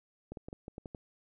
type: clicks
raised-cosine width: 2 ms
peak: -29 dBFS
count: 8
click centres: 0.32 / 0.372 / 0.485 / 0.529 / 0.681 / 0.781 / 0.858 / 0.948 s
effects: none